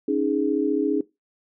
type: chord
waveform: sine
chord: C# suspended second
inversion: none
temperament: just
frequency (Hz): 277.2 / 311.8 / 415.8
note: C#4 / D#4 / G#4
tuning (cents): 0 / +4 / +2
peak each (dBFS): -24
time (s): 0.08-1.01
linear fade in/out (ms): 5
effects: noise-tail reverb RT60 0.2 s tail -19 dB re dry